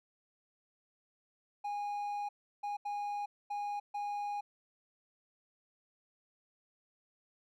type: tone bursts at uneven times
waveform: triangle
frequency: 821 Hz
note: G#5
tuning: 20 cents flat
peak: -33 dBFS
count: 5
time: 1.64-2.29 / 2.63-2.77 / 2.85-3.26 / 3.5-3.8 / 3.94-4.41 s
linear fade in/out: 10 ms
effects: none